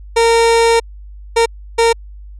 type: tone bursts at uneven times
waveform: 30% pulse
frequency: 460.8 Hz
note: A#4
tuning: 20 cents flat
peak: -6 dBFS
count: 3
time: 0.16-0.8 / 1.36-1.46 / 1.78-1.93 s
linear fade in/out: 10 ms
effects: added 50 Hz sine -31 dBFS peak until 2.39 s + resampled to 22050 Hz